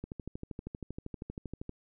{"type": "click train", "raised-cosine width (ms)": 3, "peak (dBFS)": -26, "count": 22, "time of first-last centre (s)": [0.04, 1.694], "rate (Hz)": 12.7, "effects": []}